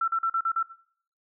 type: tone bursts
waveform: sine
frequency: 1343 Hz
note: E6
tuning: 32 cents sharp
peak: -22 dBFS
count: 6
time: 0.01-0.629 s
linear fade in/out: 5 ms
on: 69 ms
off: 41 ms
effects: noise-tail reverb RT60 0.6 s tail -18 dB re dry